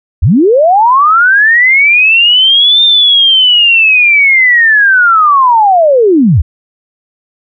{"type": "linear two-way sweep", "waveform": "sine", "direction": "up then down", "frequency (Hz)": [58.27, 3628, 58.27], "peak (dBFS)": -3, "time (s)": [0.22, 6.42], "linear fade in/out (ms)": 10, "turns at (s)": 2.83, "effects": []}